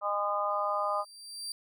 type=harmonic tone; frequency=204.3 Hz; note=G#3; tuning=28 cents flat; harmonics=3 / 4 / 5 / 6; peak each=-33 / -35 / -35 / -31 dBFS; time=0.01-1.05 s; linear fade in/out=50 ms
type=tone with exponential growth; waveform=30% pulse; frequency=4699 Hz; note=D8; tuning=in tune; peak=-31 dBFS; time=0.5-1.52 s; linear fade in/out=2 ms; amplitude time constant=220 ms
effects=none